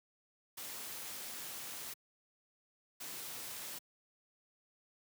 white noise bursts at uneven times, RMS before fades -45 dBFS, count 2, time 0.57-1.94 / 3-3.79 s, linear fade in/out 10 ms, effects high-pass 100 Hz 12 dB/octave

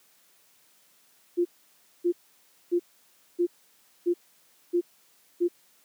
sine tone bursts, 349.2 Hz, F4, in tune, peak -20 dBFS, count 7, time 1.37-5.484 s, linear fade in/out 20 ms, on 82 ms, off 590 ms, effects white hiss -62 dBFS RMS until 5.84 s + high-pass 150 Hz 12 dB/octave

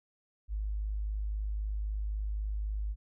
sine tone, 51.91 Hz, G#1, in tune, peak -31 dBFS, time 0.48-2.96 s, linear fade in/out 50 ms, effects none

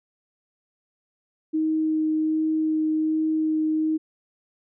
sine tone with vibrato, 313.4 Hz, D#4, 13 cents sharp, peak -20 dBFS, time 1.53-3.98 s, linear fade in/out 20 ms, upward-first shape sine, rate 1.3 Hz, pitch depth 8 cents each way, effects none

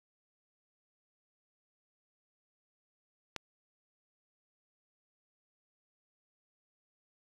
click, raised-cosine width 0.2 ms, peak -19 dBFS, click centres 3.363 s, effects resampled to 24000 Hz

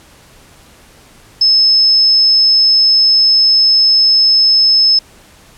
sine tone, 5210 Hz, E8, 21 cents flat, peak -6 dBFS, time 1.41-4.99 s, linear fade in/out 5 ms, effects pink hiss -43 dBFS RMS until 5.57 s + low-pass 12000 Hz 12 dB/octave

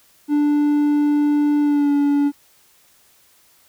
triangle tone with pitch glide, 293.7 to 286.5 Hz, D4 to D4, 0 to -43 cents, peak -12 dBFS, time 0.28-2.32 s, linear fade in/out 50 ms, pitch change -43 cents, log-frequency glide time 1.61-1.91 s, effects white hiss -55 dBFS RMS until 3.68 s

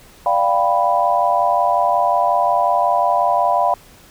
sine chord, G dominant seventh, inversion second, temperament equal, 587.3 / 698.5 / 784 / 987.8 Hz, D5 / F5 / G5 / B5, 0 / 0 / 0 / 0 cents, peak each -21 / -17 / -20 / -18 dBFS, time 0.26-3.74 s, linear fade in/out 2 ms, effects pink hiss -46 dBFS RMS until 4.1 s

